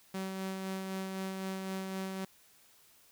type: tone with tremolo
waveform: sawtooth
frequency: 190.6 Hz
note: G3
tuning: 48 cents flat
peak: -31 dBFS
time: 0.14-2.25 s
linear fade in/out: 5 ms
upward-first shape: sine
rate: 3.9 Hz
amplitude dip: 30%
effects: white hiss -63 dBFS RMS until 3.11 s

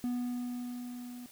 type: tone with level ramp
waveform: triangle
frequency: 245.4 Hz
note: B3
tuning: 11 cents flat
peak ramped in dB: -28 to -41 dBFS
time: 0.04-1.26 s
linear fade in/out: 0 ms
effects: white hiss -56 dBFS RMS until 1.31 s

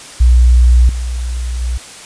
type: tone with level steps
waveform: sine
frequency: 61 Hz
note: B1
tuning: 21 cents flat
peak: -4 / -16 / -14 dBFS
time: 0.2-1.78 s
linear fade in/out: 10 ms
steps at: 0.89 / 1.61 s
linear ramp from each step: 2 ms
effects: white hiss -33 dBFS RMS until 2.05 s + resampled to 22050 Hz

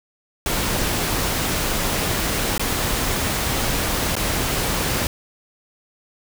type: noise with dropouts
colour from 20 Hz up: pink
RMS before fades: -22 dBFS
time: 0.46-5.07 s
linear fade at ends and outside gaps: 1 ms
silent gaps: 2.579-2.595 / 4.154-4.165 s
effects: none

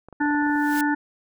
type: clicks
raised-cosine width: 1 ms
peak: -28 dBFS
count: 10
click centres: 0.086 / 0.127 / 0.215 / 0.258 / 0.308 / 0.348 / 0.424 / 0.466 / 0.497 / 0.556 s
type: harmonic tone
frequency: 293.7 Hz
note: D4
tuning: in tune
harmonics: 1 / 3 / 5 / 6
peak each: -21 / -26 / -28 / -29 dBFS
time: 0.2-0.95 s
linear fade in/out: 10 ms
type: noise with exponential growth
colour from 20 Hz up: white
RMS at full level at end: -31 dBFS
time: 0.43-0.81 s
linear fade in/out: 2 ms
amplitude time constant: 81 ms
effects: none

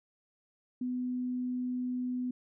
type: tone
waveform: sine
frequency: 250 Hz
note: B3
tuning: 21 cents sharp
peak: -31 dBFS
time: 0.81-2.31 s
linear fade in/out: 5 ms
effects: none

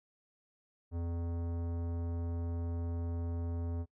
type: tone with tanh clipping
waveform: sine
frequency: 84.9 Hz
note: F2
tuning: 48 cents flat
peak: -36 dBFS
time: 0.91-3.86 s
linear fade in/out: 50 ms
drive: 17 dB
effects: noise-tail reverb RT60 0.1 s tail -23 dB re dry

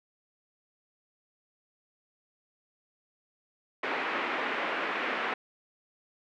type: band-pass noise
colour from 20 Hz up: white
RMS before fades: -32 dBFS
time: 3.83-5.34 s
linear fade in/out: 5 ms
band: 250 to 2300 Hz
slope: 24 dB/octave
effects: none

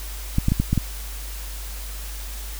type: clicks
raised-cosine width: 5 ms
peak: -6 dBFS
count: 6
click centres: 0.384 / 0.484 / 0.52 / 0.6 / 0.73 / 0.777 s
effects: added 50 Hz sine -31 dBFS peak until 2.59 s + white hiss -38 dBFS RMS until 2.59 s

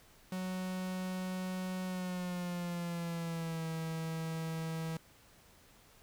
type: tone with pitch glide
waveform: 45% pulse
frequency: 185 to 161.98 Hz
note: F#3 to E3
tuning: 0 to -30 cents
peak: -36 dBFS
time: 0.32-4.97 s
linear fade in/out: 2 ms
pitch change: -230 cents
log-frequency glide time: 1.85-3.67 s
effects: pink hiss -62 dBFS RMS until 6.02 s

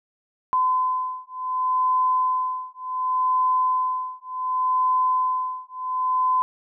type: beating tone pair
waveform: sine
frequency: 1019 / 1019.68 Hz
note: C6 / C6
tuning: -46 / -45 cents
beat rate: 0.68 Hz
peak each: -23 dBFS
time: 0.53-6.42 s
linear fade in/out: 0 ms
effects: none

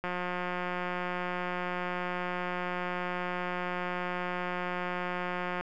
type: click train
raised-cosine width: 0.5 ms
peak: -19 dBFS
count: 998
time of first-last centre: 0.04-5.61 s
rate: 179 Hz
effects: none

